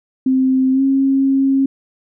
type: tone with pitch glide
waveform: sine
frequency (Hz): 261.4 to 270.5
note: C4 to C#4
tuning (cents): -1 to -42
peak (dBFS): -11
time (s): 0.26-1.66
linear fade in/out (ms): 5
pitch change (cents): +59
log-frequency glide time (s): 0.72-0.82
effects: none